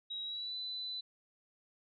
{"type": "tone with pitch glide", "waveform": "sine", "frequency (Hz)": [3837, 4000], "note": ["A#7", "B7"], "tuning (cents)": [49, 21], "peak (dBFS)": -38, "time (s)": [0.1, 1.01], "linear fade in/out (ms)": 10, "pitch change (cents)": 72, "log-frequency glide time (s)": [0.23, 0.56], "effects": []}